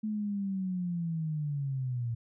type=linear sweep; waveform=sine; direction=down; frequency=217.1 to 114.5 Hz; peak=-30 dBFS; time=0.03-2.15 s; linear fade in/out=10 ms; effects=none